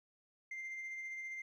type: tone with tremolo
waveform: sine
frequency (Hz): 2093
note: C7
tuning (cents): 0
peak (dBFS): -38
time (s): 0.51-1.42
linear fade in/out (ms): 5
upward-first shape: sine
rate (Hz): 15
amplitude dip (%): 35
effects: tanh soft clip ceiling -40 dBFS + 13-bit